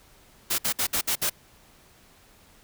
white noise bursts, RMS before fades -25 dBFS, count 6, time 0.5-1.299 s, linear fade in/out 10 ms, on 84 ms, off 59 ms, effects pink hiss -56 dBFS RMS until 2.63 s

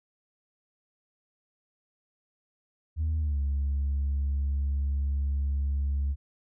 sine tone with pitch glide, 78.4 to 69.85 Hz, D#2 to C#2, +14 to +14 cents, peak -23 dBFS, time 2.96-6.16 s, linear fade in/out 50 ms, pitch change -200 cents, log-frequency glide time 3.19-3.39 s, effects tanh soft clip ceiling -23 dBFS

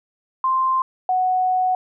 sine tone pair in turn, 1046.5 / 740 Hz, C6 / F#5, 0 / 0 cents, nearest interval tritone, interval 600 cents, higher first, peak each -16 dBFS, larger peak neither, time 0.44-0.82 / 1.09-1.75 s, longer second, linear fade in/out 2 ms, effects none

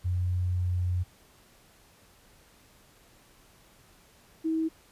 sine tone pair in turn, 89.9 / 321.2 Hz, F#2 / E4, -49 / -45 cents, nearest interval octave + minor seventh, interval 2204 cents, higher second, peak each -25 dBFS, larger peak neither, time 0.04-1.04 / 4.44-4.69 s, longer first, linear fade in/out 20 ms, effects pink hiss -59 dBFS RMS until 4.91 s + resampled to 32000 Hz

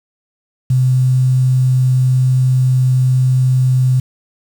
sine tone with quantisation, 128.5 Hz, C3, 31 cents flat, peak -9 dBFS, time 0.7-4 s, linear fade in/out 5 ms, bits 6, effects none

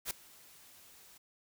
white noise with ADSR envelope, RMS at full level -34 dBFS, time 0.05-1.18 s, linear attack 58 ms, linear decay 3 ms, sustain -24 dB, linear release 8 ms, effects none

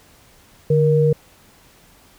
sine tone pair together, 148.36 / 471 Hz, D3 / A#4, +18 / +18 cents, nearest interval octave + minor sixth, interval 2000 cents, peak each -15 dBFS, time 0.7-1.13 s, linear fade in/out 5 ms, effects pink hiss -51 dBFS RMS until 2.18 s

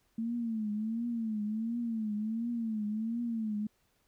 sine tone with vibrato, 223 Hz, A3, 23 cents sharp, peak -31 dBFS, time 0.18-3.67 s, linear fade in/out 5 ms, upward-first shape triangle, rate 1.4 Hz, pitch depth 130 cents each way, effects pink hiss -73 dBFS RMS until 4.07 s

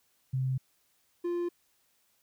sine / triangle tone pair in turn, 130.81 / 348.1 Hz, C3 / F4, 0 / -6 cents, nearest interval octave + perfect fourth, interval 1694 cents, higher second, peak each -27 dBFS, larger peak neither, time 0.33-0.58 / 1.24-1.49 s, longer neither, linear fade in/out 10 ms, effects white hiss -71 dBFS RMS until 2.22 s

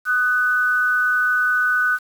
sine tone pair together, 1244.5 / 1495.8 Hz, D#6 / F#6, 0 / +18 cents, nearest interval minor third, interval 318 cents, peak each -24 / -16 dBFS, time 0.05-1.99 s, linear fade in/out 50 ms, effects 7-bit

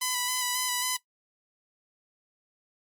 5% pulse tone with vibrato, 998 Hz, B5, 18 cents sharp, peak -15 dBFS, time 0.01-0.97 s, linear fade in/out 10 ms, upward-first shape square, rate 3.7 Hz, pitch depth 21 cents each way, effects noise-tail reverb RT60 0.1 s tail -17 dB re dry + Opus 32 kbps

